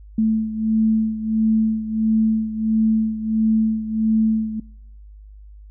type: beating tone pair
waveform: sine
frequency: 219.6 / 221.1 Hz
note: A3 / A3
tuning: -3 / +9 cents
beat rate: 1.5 Hz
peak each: -18 / -23 dBFS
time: 0.18-4.6 s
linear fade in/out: 5 ms
effects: noise-tail reverb RT60 0.8 s tail -26 dB re dry + added 51 Hz sine -39 dBFS peak until 5.7 s